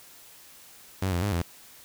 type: tone with pitch steps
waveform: sawtooth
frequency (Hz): 94.9 / 87.1 / 102.3 / 85.8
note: F#2 / F2 / G#2 / F2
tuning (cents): +44 / -4 / -26 / -30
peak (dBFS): -21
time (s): 1.02-1.42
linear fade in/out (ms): 5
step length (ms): 100
effects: white hiss -51 dBFS RMS until 1.84 s

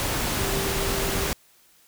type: tone in noise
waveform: sine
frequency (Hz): 392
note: G4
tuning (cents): 0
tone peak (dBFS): -31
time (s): 0.39-1.3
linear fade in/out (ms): 0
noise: pink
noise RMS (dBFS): -26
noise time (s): 0-1.33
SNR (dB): -8
effects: white hiss -58 dBFS RMS until 1.87 s

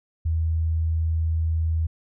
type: tone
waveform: sine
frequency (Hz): 80.9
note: E2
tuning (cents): -32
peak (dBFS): -20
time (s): 0.25-1.87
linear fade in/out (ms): 10
effects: none

